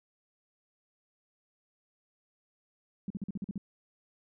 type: tone bursts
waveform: sine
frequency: 196.5 Hz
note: G3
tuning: 4 cents sharp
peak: -32 dBFS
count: 8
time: 3.08-3.579 s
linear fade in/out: 2 ms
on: 23 ms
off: 45 ms
effects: none